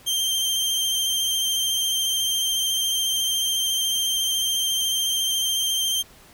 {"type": "tone with vibrato", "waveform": "sawtooth", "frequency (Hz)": 3156, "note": "G7", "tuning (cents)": 11, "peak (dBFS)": -18, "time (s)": [0.06, 6.03], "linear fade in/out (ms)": 20, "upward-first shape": "sine", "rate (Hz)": 14, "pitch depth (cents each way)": 18, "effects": ["pink hiss -50 dBFS RMS until 6.33 s"]}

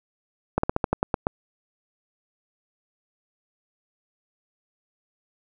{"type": "slowing click train", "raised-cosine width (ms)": 1, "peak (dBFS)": -7, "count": 9, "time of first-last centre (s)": [0.58, 1.269], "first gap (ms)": 54, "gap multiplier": 1.13, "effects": []}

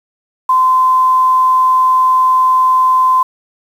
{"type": "tone with quantisation", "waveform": "sine", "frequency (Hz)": 1030, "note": "C6", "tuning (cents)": -28, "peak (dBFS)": -7, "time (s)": [0.49, 3.23], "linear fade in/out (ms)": 5, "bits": 6, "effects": []}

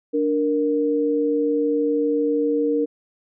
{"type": "tone pair together", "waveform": "sine", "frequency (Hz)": [293.4, 466.2], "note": ["D4", "A#4"], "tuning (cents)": [-2, 0], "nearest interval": "minor sixth", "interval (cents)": 802, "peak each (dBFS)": [-21, -20], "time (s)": [0.13, 2.86], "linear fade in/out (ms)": 20, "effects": []}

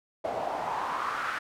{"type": "noise with band-pass filter sweep", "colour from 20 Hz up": "pink", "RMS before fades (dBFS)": -32, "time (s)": [0.24, 1.39], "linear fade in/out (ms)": 10, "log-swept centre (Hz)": [620, 1500], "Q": 4.2, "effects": []}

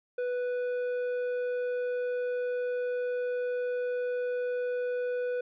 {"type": "tone with tanh clipping", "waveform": "sine", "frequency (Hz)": 493.9, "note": "B4", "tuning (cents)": 0, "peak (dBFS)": -30, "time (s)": [0.18, 5.41], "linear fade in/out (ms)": 5, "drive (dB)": 8, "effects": []}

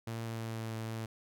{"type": "tone with pitch glide", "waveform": "sawtooth", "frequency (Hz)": [114.4, 112.11], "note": ["A#2", "A2"], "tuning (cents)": [-32, 33], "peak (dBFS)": -33, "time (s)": [0.07, 1.06], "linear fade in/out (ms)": 5, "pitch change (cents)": -35, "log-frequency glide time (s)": [0.21, 0.61], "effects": []}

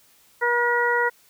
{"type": "harmonic tone", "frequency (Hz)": 479.7, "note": "A#4", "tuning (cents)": 50, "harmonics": [1, 2, 3, 4], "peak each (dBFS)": [-24, -24, -24, -24], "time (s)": [0.41, 1.1], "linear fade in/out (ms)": 20, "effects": ["white hiss -57 dBFS RMS until 1.29 s"]}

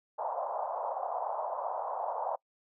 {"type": "band-pass noise", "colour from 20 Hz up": "white", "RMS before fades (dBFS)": -35, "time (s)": [0.18, 2.36], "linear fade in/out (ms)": 10, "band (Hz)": [570, 980], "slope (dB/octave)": 48, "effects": ["noise-tail reverb RT60 0.1 s tail -26 dB re dry"]}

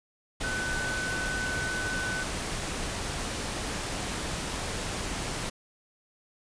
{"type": "tone in noise", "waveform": "sine", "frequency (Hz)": 1505, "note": "F#6", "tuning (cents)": 29, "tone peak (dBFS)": -31, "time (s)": [0.43, 2.24], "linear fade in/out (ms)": 10, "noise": "pink", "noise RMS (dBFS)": -33, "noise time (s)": [0.4, 5.5], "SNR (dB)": -1, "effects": ["resampled to 22050 Hz"]}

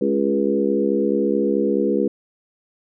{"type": "harmonic tone with a mistuned harmonic", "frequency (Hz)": 69.3, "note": "C#2", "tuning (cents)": 0, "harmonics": [3, 4, 5, 6, 7], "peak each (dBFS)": [-23, -23, -23, -23, -23], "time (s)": [0.01, 2.08], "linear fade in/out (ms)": 5, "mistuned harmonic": 6, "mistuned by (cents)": -19, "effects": []}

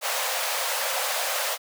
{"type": "high-pass noise", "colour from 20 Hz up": "pink", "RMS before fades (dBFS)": -27, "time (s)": [0.01, 1.58], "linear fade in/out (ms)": 50, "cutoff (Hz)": 490, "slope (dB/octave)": 96, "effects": []}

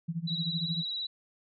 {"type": "tone with tremolo", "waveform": "sine", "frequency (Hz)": 166.3, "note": "E3", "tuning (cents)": 16, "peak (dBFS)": -28, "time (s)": [0.08, 0.84], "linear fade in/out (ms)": 10, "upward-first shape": "sine", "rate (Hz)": 13, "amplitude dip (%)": 90}
{"type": "tone with vibrato", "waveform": "sine", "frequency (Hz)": 3900, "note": "B7", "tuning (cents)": -23, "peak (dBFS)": -32, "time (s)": [0.27, 1.07], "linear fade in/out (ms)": 10, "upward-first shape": "sine", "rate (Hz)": 18, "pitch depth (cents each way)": 37}
{"effects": []}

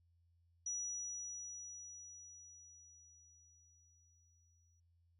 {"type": "tone with exponential decay", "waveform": "sine", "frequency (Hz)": 5850, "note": "F#8", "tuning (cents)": -21, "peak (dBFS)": -38, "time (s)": [0.66, 4.8], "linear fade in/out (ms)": 5, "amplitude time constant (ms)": 900, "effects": ["noise-tail reverb RT60 0.1 s tail -25 dB re dry", "added 85 Hz sine -70 dBFS peak until 5.19 s"]}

